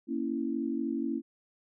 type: chord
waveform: sine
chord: A# diminished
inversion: none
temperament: equal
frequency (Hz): 233.1 / 277.2 / 329.6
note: A#3 / C#4 / E4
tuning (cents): 0 / 0 / 0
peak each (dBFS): -34 / -33 / -34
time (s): 0.07-1.22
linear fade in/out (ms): 50
effects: none